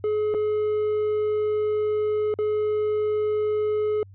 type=tone with dropouts; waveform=triangle; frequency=424.4 Hz; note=G#4; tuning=38 cents sharp; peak=-19 dBFS; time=0.04-4.03 s; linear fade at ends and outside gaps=1 ms; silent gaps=0.341-0.346 / 2.34-2.388 s; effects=added 97 Hz sine -44 dBFS peak until 4.14 s + resampled to 8000 Hz